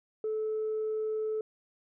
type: tone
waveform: sine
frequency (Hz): 434.3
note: A4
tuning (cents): -23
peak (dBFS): -28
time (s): 0.24-1.41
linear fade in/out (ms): 2
effects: tanh soft clip ceiling -26 dBFS